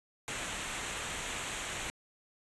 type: noise with comb filter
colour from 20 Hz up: pink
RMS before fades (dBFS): -38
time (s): 0.28-1.9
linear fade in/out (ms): 0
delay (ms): 0.2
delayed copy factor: -0.6
effects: resampled to 24000 Hz